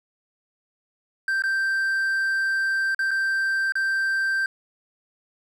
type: tone with dropouts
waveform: triangle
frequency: 1568 Hz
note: G6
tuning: in tune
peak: -19 dBFS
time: 1.28-4.46 s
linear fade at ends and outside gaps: 2 ms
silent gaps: 1.422-1.437 / 2.947-2.991 / 3.109-3.113 / 3.722-3.754 s
effects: none